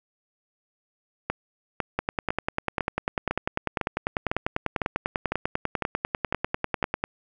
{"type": "two click trains", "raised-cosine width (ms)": 0.5, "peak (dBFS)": [-10, -9], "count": [12, 52], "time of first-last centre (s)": [[1.3, 6.828], [1.99, 7.04]], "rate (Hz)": [1.99, 10.1], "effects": []}